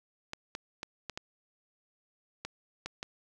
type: clicks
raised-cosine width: 0.2 ms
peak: -20 dBFS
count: 8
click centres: 0.334 / 0.551 / 0.831 / 1.097 / 1.175 / 2.45 / 2.86 / 3.029 s
effects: none